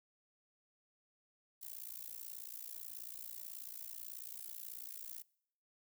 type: noise with amplitude modulation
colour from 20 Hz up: violet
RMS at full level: -44 dBFS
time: 1.61-5.23 s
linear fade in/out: 20 ms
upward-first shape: sine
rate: 58.3 Hz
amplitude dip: 100%
effects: noise-tail reverb RT60 0.7 s tail -24 dB re dry